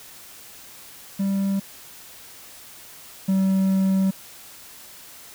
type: tone pair in turn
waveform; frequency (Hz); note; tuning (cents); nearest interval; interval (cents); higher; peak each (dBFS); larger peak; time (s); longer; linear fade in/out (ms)
triangle; 196 / 191.52; G3 / G3; 0 / -40; unison; 40; first; -18 / -15; second; 1.19-1.6 / 3.28-4.11; second; 10
effects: white hiss -44 dBFS RMS until 5.34 s